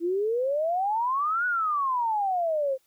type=exponential two-way sweep; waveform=sine; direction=up then down; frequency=330 to 1486 to 516 Hz; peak=-23 dBFS; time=0-2.78 s; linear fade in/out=50 ms; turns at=1.46 s; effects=white hiss -68 dBFS RMS until 2.86 s